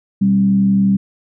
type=tone with frequency modulation; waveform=sine; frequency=196 Hz; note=G3; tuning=in tune; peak=-10 dBFS; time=0.21-0.97 s; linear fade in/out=10 ms; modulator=71.4 Hz; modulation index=0.4; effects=none